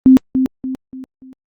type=tone with echo; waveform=sine; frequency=260.6 Hz; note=C4; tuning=7 cents flat; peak=-3 dBFS; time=0.06-0.17 s; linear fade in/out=0 ms; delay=290 ms; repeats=4; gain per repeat=-8 dB; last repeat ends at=1.33 s; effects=Opus 24 kbps